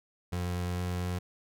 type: tone with pitch glide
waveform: 30% pulse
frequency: 89 to 89.62 Hz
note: F2 to F2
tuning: +33 to +45 cents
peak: -28 dBFS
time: 0.32-1.19 s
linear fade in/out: 10 ms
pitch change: +12 cents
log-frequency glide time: 0.7-0.81 s
effects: none